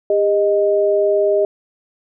sine tone pair together, 402.2 / 621 Hz, G4 / D#5, +44 / -3 cents, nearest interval minor sixth, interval 753 cents, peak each -15 dBFS, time 0.1-1.45 s, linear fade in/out 2 ms, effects none

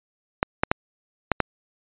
clicks, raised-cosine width 0.5 ms, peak -3 dBFS, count 5, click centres 0.429 / 0.635 / 0.715 / 1.317 / 1.403 s, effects resampled to 8000 Hz

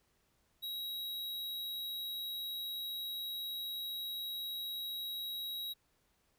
square tone, 3841 Hz, B7, 49 cents flat, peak -39 dBFS, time 0.62-5.74 s, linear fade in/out 20 ms, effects pink hiss -75 dBFS RMS until 6.38 s

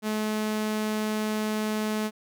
sawtooth tone, 214.8 Hz, A3, 41 cents flat, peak -22 dBFS, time 0.02-2.11 s, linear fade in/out 50 ms, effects none

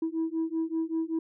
sine beating tone pair, 322.3 / 327.5 Hz, E4 / E4, -39 / -11 cents, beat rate 5.2 Hz, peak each -29 dBFS, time 0.02-1.19 s, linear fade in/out 5 ms, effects tanh soft clip ceiling -23 dBFS

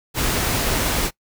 pink noise, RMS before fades -21 dBFS, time 0.14-1.11 s, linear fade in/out 50 ms, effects noise-tail reverb RT60 0.1 s tail -22 dB re dry

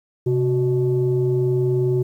sine tone pair together, 130.81 / 370 Hz, C3 / F#4, 0 / 0 cents, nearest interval octave + tritone, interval 1800 cents, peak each -18 dBFS, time 0.26-2.03 s, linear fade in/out 10 ms, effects tanh soft clip ceiling -11 dBFS + 9-bit

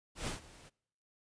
pink noise with ADSR envelope, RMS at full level -37 dBFS, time 0.15-0.7 s, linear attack 120 ms, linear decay 130 ms, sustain -19 dB, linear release 22 ms, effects noise-tail reverb RT60 0.8 s tail -26 dB re dry + resampled to 22050 Hz

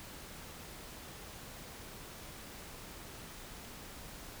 silence, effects pink hiss -49 dBFS RMS until 4.4 s

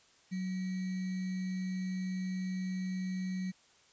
sine tone with sample-and-hold, 185.9 Hz, F#3, 8 cents sharp, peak -33 dBFS, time 0.31-3.52 s, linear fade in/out 20 ms, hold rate 2100 Hz, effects white hiss -64 dBFS RMS until 3.92 s + resampled to 16000 Hz

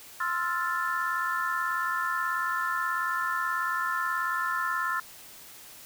sine chord, F major seventh, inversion second, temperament equal, 1046.5 / 1318.5 / 1396.9 / 1760 Hz, C6 / E6 / F6 / A6, 0 / 0 / 0 / 0 cents, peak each -32 dBFS, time 0.2-5 s, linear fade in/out 5 ms, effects white hiss -48 dBFS RMS until 5.85 s

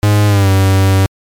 45% pulse tone with pitch glide, 103.83 to 96.32 Hz, G#2 to G2, 0 to -30 cents, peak -7 dBFS, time 0.03-1.06 s, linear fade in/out 0 ms, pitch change -130 cents, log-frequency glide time 0.27-0.49 s, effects MP3 96 kbps

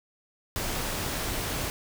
pink noise, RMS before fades -31 dBFS, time 0.56-1.7 s, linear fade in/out 0 ms, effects none

